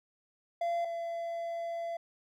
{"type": "tone pair in turn", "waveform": "triangle", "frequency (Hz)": [684, 676.1], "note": ["F5", "E5"], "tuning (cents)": [-36, 44], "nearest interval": "unison", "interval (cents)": 20, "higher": "first", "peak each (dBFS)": [-27, -32], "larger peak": "first", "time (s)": [[0.61, 0.85], [0.85, 1.97]], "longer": "second", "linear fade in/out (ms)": 5, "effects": []}